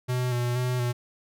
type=tone with vibrato; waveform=square; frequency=123.6 Hz; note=B2; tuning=2 cents sharp; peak=-25 dBFS; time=0.08-0.93 s; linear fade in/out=20 ms; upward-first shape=square; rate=2.1 Hz; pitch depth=26 cents each way; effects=none